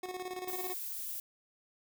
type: tone with tremolo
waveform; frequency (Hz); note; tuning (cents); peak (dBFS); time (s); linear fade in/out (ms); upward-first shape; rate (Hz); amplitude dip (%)
25% pulse; 366.6; F#4; -16; -33; 0.03-0.74; 5; square; 18; 60
type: noise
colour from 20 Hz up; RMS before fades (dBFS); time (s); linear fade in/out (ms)
violet; -40; 0.48-1.2; 2
effects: none